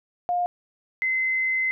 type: tone pair in turn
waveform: sine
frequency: 709 / 2055 Hz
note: F5 / C7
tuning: +26 / -32 cents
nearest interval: octave + tritone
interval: 1842 cents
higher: second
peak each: -21 dBFS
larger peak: neither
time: 0.29-0.46 / 1.02-1.71 s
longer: second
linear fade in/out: 0 ms
effects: none